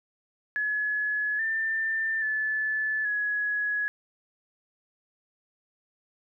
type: tone with pitch steps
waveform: sine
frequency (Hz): 1699 / 1787 / 1736 / 1680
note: G#6 / A6 / A6 / G#6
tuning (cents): +39 / +26 / -24 / +19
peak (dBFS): -25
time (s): 0.56-3.88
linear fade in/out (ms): 0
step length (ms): 830
effects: none